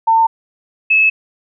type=tone pair in turn; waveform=sine; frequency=902 / 2596 Hz; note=A5 / E7; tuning=+43 / -27 cents; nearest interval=octave + tritone; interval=1830 cents; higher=second; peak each=-8 dBFS; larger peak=neither; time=0.07-0.27 / 0.9-1.1 s; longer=neither; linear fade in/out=10 ms; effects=none